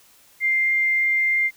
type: tone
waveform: sine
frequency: 2101 Hz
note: C7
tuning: 7 cents sharp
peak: -17 dBFS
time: 0.4-1.51 s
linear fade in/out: 50 ms
effects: white hiss -54 dBFS RMS until 1.56 s